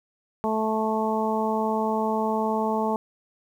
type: harmonic tone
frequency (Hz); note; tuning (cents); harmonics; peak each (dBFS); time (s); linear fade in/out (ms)
218.8; A3; -9; 1 / 2 / 3 / 4 / 5; -27 / -28 / -30 / -27 / -33; 0.44-2.96; 0
effects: 9-bit